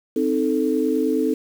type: chord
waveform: sine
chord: A diminished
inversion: first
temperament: equal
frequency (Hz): 261.6 / 311.1 / 440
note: C4 / Eb4 / A4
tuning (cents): 0 / 0 / 0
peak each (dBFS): -22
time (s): 0.16-1.34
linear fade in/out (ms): 5
effects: 7-bit